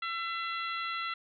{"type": "harmonic tone with a mistuned harmonic", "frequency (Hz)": 672, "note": "E5", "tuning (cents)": 33, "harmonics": [2, 3, 4, 5, 6], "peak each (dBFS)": [-35, -39, -41, -43, -45], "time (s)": [0.02, 1.14], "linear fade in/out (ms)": 5, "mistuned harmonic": 4, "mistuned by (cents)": 17, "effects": []}